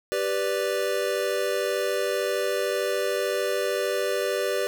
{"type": "chord", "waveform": "square", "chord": "G major", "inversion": "none", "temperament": "equal", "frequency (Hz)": [392, 493.9, 587.3], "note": ["G4", "B4", "D5"], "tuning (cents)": [0, 0, 0], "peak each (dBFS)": -29, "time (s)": [0.12, 4.67], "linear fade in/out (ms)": 0, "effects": []}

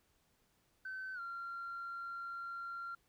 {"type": "tone with pitch glide", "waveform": "sine", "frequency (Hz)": [1530, 1378.9], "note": ["G6", "F6"], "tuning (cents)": [-42, -22], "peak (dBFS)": -40, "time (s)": [0.85, 2.95], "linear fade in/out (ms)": 5, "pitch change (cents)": -180, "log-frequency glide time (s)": [1.14, 1.2], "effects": ["tanh soft clip ceiling -38 dBFS", "pink hiss -75 dBFS RMS until 3.08 s"]}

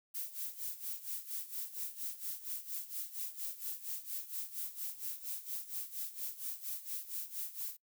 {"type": "noise with tremolo", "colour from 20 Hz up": "violet", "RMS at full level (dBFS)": -39, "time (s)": [0.14, 7.77], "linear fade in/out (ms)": 10, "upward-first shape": "sine", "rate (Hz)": 4.3, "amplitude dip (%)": 80, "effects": ["noise-tail reverb RT60 0.1 s tail -23 dB re dry"]}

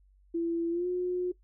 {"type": "tone with pitch glide", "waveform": "sine", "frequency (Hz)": [336, 360.1], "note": ["E4", "F#4"], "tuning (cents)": [33, -47], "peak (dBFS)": -27, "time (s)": [0.34, 1.32], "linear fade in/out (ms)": 10, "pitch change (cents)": 120, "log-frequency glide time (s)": [0.7, 0.87], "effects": ["noise-tail reverb RT60 0.1 s tail -17 dB re dry", "added 48 Hz sine -59 dBFS peak until 1.43 s"]}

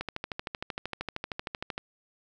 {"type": "click train", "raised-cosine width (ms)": 0.3, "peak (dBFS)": -17, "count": 24, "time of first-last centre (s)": [0.01, 1.779], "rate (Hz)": 13, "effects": []}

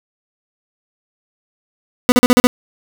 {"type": "tone bursts", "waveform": "30% pulse", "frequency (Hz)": 247.8, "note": "B3", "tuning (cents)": 6, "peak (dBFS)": -3, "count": 6, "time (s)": [2.09, 2.47], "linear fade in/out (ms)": 0, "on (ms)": 30, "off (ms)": 40, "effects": []}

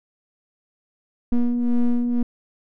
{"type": "ring-modulated tone", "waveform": "triangle", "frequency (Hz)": 120, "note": "B2", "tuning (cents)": -49, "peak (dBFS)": -11, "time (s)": [1.32, 2.23], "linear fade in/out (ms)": 5, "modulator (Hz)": 121, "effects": []}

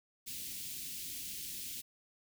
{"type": "band-stop noise", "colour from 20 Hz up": "white", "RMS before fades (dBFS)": -43, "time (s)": [0.26, 1.82], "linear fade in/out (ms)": 20, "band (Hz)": [310, 2500], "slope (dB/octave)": 24, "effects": []}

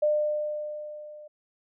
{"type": "tone with level ramp", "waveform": "sine", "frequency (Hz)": 601, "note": "D5", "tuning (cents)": 40, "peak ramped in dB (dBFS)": [-19, -43], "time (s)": [0.02, 1.28], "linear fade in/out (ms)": 10, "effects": []}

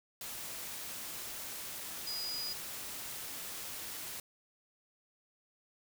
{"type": "tone in noise", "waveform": "sine", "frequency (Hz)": 4921, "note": "D#8", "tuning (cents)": -20, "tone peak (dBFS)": -37, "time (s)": [2.07, 2.53], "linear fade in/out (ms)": 2, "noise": "white", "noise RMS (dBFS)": -43, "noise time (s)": [0.21, 4.2], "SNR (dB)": 3, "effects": []}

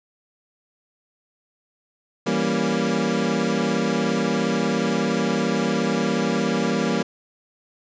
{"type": "chord", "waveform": "25% pulse", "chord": "E diminished seventh", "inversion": "none", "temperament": "equal with one note detuned", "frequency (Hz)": [164.81, 196, 233.1, 275.7], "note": ["E3", "G3", "Bb3", "Db4"], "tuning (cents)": [0, 0, 0, -9], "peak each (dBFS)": [-24, -21, -20, -25], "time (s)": [2.26, 7.03], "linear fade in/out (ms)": 10, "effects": ["resampled to 16000 Hz", "8-bit"]}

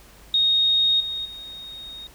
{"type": "tone with level steps", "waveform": "sine", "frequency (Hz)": 3726, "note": "A#7", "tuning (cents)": -2, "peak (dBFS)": [-16, -26, -35], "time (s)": [0.34, 2.07], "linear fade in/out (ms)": 2, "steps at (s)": [1, 1.25], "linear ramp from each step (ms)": 5, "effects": ["added 50 Hz sine -50 dBFS peak until 2.14 s", "pink hiss -50 dBFS RMS until 2.14 s"]}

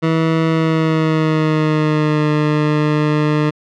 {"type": "tone with pitch glide", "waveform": "20% pulse", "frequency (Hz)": [161.9, 151.06], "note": ["E3", "D3"], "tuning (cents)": [-31, 49], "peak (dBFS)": -8, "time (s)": [0.02, 3.51], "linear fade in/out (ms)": 20, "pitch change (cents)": -120, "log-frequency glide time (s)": [0.48, 2.29], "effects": ["low-pass 3000 Hz 12 dB/octave"]}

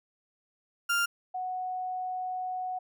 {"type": "tone pair in turn", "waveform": ["35% pulse", "sine"], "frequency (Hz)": [1396.9, 738.3], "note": ["F6", "F#5"], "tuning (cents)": [0, -4], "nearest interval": "major seventh", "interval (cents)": 1104, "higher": "first", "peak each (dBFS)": [-23, -31], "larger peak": "first", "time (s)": [[0.89, 1.06], [1.34, 2.79]], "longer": "second", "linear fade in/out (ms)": 10, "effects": []}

